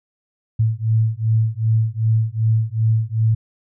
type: beating tone pair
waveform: sine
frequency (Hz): 110 / 112.6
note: A2 / A2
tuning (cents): 0 / +40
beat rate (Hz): 2.6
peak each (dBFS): -18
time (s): 0.59-3.35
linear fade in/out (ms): 10
effects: none